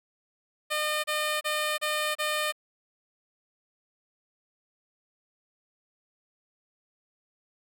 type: tone bursts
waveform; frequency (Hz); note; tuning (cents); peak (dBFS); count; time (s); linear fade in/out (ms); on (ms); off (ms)
10% pulse; 607; D#5; -43; -18; 5; 0.7-2.524; 20; 340; 31
effects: none